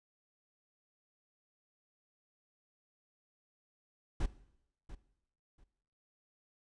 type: noise with echo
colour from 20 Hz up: brown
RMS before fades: -31 dBFS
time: 4.2-4.26 s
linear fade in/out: 5 ms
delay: 690 ms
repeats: 2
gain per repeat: -15 dB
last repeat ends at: 5.64 s
effects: noise-tail reverb RT60 0.8 s tail -17 dB re dry + resampled to 22050 Hz

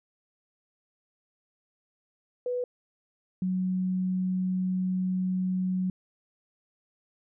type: tone pair in turn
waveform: sine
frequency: 493.9 / 185 Hz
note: B4 / F#3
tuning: 0 / 0 cents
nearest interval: octave + perfect fourth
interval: 1700 cents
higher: first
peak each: -27 / -25 dBFS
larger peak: second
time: 2.46-2.64 / 3.42-5.9 s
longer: second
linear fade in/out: 2 ms
effects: none

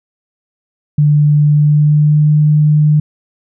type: tone with pitch glide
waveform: sine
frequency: 148.2 to 150.88 Hz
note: D3 to D3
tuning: +16 to +47 cents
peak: -6 dBFS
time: 0.98-3 s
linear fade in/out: 5 ms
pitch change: +31 cents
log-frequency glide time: 1.47-2.33 s
effects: none

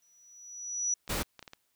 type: tone with exponential growth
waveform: sine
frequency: 5880 Hz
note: F#8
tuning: 12 cents flat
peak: -25 dBFS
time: 0.02-0.94 s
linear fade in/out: 2 ms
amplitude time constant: 200 ms
type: clicks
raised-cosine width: 0.2 ms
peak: -28 dBFS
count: 8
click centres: 1.078 / 1.13 / 1.188 / 1.231 / 1.393 / 1.427 / 1.478 / 1.534 s
type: noise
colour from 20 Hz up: pink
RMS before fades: -32 dBFS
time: 1.09-1.23 s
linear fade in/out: 10 ms
effects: white hiss -75 dBFS RMS until 1.75 s

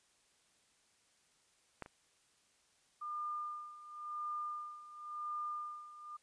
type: clicks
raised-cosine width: 0.5 ms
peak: -27 / -37 dBFS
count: 2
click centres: 1.823 / 1.861 s
type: tone with tremolo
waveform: sine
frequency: 1205 Hz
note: D6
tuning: 44 cents sharp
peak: -37 dBFS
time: 3.01-6.17 s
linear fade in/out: 10 ms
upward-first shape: sine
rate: 0.94 Hz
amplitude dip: 80%
effects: white hiss -72 dBFS RMS until 6.22 s + resampled to 22050 Hz

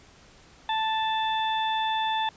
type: harmonic tone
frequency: 880 Hz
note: A5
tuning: in tune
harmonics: 1 / 2 / 3 / 4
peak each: -25 / -34 / -39 / -32 dBFS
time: 0.69-2.29 s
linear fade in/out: 2 ms
effects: pink hiss -54 dBFS RMS until 2.36 s + resampled to 16000 Hz

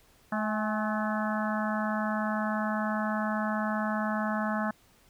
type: harmonic tone with a mistuned harmonic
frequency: 215.1 Hz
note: A3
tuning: 39 cents flat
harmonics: 1 / 3 / 4 / 5 / 6 / 7 / 8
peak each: -30 / -35 / -36 / -37 / -38 / -38 / -39 dBFS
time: 0.32-4.71 s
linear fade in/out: 5 ms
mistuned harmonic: 4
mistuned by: -42 cents
effects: pink hiss -62 dBFS RMS until 5.09 s

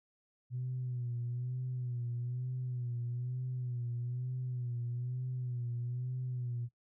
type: tone with vibrato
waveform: sine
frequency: 123.47 Hz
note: B2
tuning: in tune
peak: -34 dBFS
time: 0.5-6.69 s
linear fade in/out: 50 ms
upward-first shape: sine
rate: 1.1 Hz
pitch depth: 54 cents each way
effects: noise-tail reverb RT60 0.1 s tail -18 dB re dry + tanh soft clip ceiling -30 dBFS

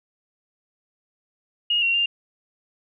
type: tone with pitch steps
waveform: sine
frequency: 2863 / 2745 / 2797 Hz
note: F7 / F7 / F7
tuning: +42 / -31 / +2 cents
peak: -18 dBFS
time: 1.7-2.06 s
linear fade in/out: 5 ms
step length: 120 ms
effects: none

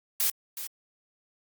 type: noise with echo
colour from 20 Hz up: blue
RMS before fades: -25 dBFS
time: 0.2-0.3 s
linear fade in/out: 2 ms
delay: 370 ms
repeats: 1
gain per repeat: -11 dB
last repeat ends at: 0.67 s
effects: Opus 48 kbps

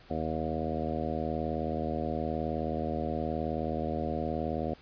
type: harmonic tone with a mistuned harmonic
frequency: 79 Hz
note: D#2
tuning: 27 cents sharp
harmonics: 1 / 2 / 3 / 4 / 5 / 6 / 7 / 8 / 9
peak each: -38 / -39 / -36 / -39 / -40 / -40 / -38 / -41 / -38 dBFS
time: 0.1-4.74 s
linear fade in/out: 5 ms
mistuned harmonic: 1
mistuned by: -20 cents
effects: pink hiss -56 dBFS RMS until 4.81 s + resampled to 11025 Hz

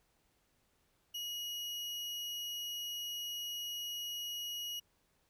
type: tone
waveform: 35% pulse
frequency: 2900 Hz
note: F#7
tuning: 35 cents flat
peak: -37 dBFS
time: 1.14-4.8 s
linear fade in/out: 10 ms
effects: pink hiss -75 dBFS RMS until 5.29 s

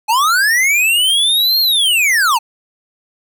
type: linear two-way sweep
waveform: square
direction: up then down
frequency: 830.6 to 4300 to 830.6 Hz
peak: -11 dBFS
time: 0.08-2.39 s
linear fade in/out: 20 ms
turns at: 1.6 s
effects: none

